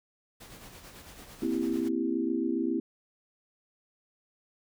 pink noise with tremolo, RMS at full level -47 dBFS, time 0.4-1.89 s, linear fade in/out 10 ms, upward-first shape sine, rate 9 Hz, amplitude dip 45%
sine chord, C dominant seventh, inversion third, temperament equal with one note detuned, 234.7 / 261.6 / 329.6 / 392 Hz, Bb3 / C4 / E4 / G4, +12 / 0 / 0 / 0 cents, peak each -34 / -31 / -30 / -36 dBFS, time 1.42-2.8 s, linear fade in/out 5 ms
effects none

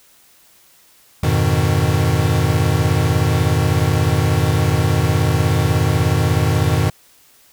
square chord, F half-diminished seventh, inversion none, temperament equal, 87.31 / 103.83 / 123.47 / 155.56 Hz, F2 / Ab2 / Cb3 / Eb3, 0 / 0 / 0 / 0 cents, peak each -20 dBFS, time 1.23-6.9 s, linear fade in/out 5 ms, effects white hiss -51 dBFS RMS until 7.52 s

